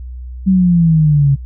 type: exponential sweep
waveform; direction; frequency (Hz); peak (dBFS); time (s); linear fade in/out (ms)
sine; down; 193 to 136.1; -7; 0.46-1.36; 20
effects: noise-tail reverb RT60 0.1 s tail -25 dB re dry + added 62 Hz sine -25 dBFS peak until 1.45 s